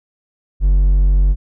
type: tone with hard clipping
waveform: triangle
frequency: 46.68 Hz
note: F#1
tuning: 16 cents sharp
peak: -10 dBFS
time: 0.6-1.36 s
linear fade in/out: 50 ms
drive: 6 dB
effects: none